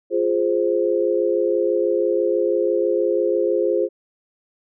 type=chord; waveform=sine; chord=F minor; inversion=none; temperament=equal; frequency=349.2 / 415.3 / 523.3 Hz; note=F4 / Ab4 / C5; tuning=0 / 0 / 0 cents; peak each=-21 dBFS; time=0.1-3.89 s; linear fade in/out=50 ms; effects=none